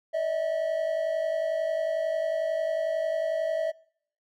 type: tone pair together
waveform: triangle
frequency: 593.9 / 645 Hz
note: D5 / E5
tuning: +19 / -38 cents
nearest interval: minor second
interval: 143 cents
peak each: -30 / -24 dBFS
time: 0.13-3.72 s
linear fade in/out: 20 ms
effects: noise-tail reverb RT60 0.6 s tail -23 dB re dry